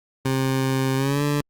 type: tone with pitch glide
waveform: 20% pulse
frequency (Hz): 132.8 to 145.66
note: C3 to D3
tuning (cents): +26 to -14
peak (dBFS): -15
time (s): 0.25-1.41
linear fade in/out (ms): 5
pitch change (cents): +160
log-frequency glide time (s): 0.96-1.23
effects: Opus 48 kbps